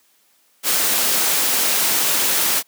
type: noise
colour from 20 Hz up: white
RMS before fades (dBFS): -18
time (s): 0.63-2.63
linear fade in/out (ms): 50
effects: white hiss -59 dBFS RMS until 2.67 s + high-pass 200 Hz 12 dB/octave